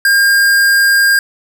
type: tone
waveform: square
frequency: 1609 Hz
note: G6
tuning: 45 cents sharp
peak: -8 dBFS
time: 0.05-1.19 s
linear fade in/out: 2 ms
effects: none